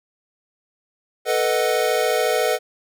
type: chord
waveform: square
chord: B dominant seventh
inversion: third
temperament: equal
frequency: 440 / 493.9 / 622.3 / 740 Hz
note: A4 / B4 / D#5 / F#5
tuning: 0 / 0 / 0 / 0 cents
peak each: -24 / -23 / -24 / -26 dBFS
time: 1.25-2.59 s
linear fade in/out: 50 ms
effects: none